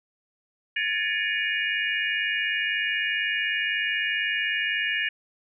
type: tone cluster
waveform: sine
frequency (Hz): 1702 / 1802 / 2247 / 2437 / 2861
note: G#6 / A6 / C#7 / D#7 / F7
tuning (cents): +42 / +41 / +23 / -37 / +41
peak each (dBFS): -29 / -30 / -33 / -30 / -30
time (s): 0.76-5.09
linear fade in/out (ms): 5
effects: none